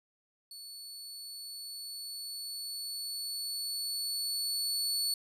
sawtooth tone with level ramp, 4435 Hz, C#8, in tune, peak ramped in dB -42 to -26 dBFS, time 0.51-5.14 s, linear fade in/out 2 ms, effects resampled to 32000 Hz

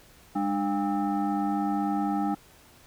sine tone with frequency modulation, 299.5 Hz, D4, 34 cents sharp, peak -24 dBFS, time 0.35-2.35 s, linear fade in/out 10 ms, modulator 503 Hz, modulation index 1.3, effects pink hiss -55 dBFS RMS until 2.86 s

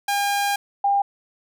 sawtooth / sine tone pair in turn, 807 / 801 Hz, G#5 / G5, -50 / +37 cents, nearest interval unison, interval 13 cents, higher first, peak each -16 dBFS, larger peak neither, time 0.08-0.56 / 0.84-1.02 s, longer first, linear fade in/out 5 ms, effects none

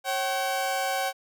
sawtooth tone pair together, 545.1 / 763 Hz, C#5 / G5, -29 / -47 cents, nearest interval tritone, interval 582 cents, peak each -27 / -23 dBFS, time 0.04-1.13 s, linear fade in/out 50 ms, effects none

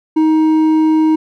sine tone with hard clipping, 314.3 Hz, D#4, 18 cents sharp, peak -10 dBFS, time 0.16-1.16 s, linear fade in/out 10 ms, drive 5 dB, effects none

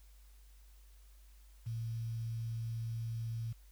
sine tone with quantisation, 114.5 Hz, A#2, 31 cents flat, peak -36 dBFS, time 1.66-3.53 s, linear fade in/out 10 ms, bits 10, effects added 50 Hz sine -56 dBFS peak until 3.71 s + white hiss -69 dBFS RMS until 3.71 s

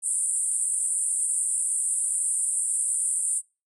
pink band-pass noise, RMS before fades -26 dBFS, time 0.02-3.42 s, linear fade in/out 50 ms, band 8400 to 9600 Hz, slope 96 dB/octave, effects noise-tail reverb RT60 0.3 s tail -26 dB re dry

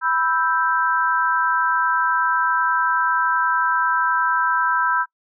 sine chord, E minor, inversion second, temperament equal, 987.8 / 1318.5 / 1568 Hz, B5 / E6 / G6, 0 / 0 / 0 cents, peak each -21 dBFS, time 0.01-5.06 s, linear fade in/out 50 ms, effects noise-tail reverb RT60 0.1 s tail -24 dB re dry

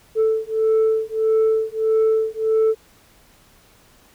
sine beating tone pair, 440.1 / 441.7 Hz, A4 / A4, 0 / +7 cents, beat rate 1.6 Hz, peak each -17 dBFS, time 0.15-2.75 s, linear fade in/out 50 ms, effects tanh soft clip ceiling -12 dBFS + pink hiss -53 dBFS RMS until 4.14 s

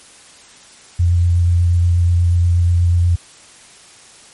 sine tone with vibrato, 86.9 Hz, F2, 8 cents flat, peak -10 dBFS, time 0.99-3.16 s, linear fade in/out 10 ms, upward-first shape sine, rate 8.3 Hz, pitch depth 17 cents each way, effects white hiss -43 dBFS RMS until 4.33 s + MP3 48 kbps

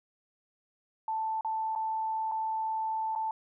sine tone with dropouts, 882 Hz, A5, 4 cents sharp, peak -29 dBFS, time 1.08-3.31 s, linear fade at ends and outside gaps 2 ms, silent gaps 1.41-1.447 / 1.752-1.759 / 2.315-2.319 / 3.152-3.159 s, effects none

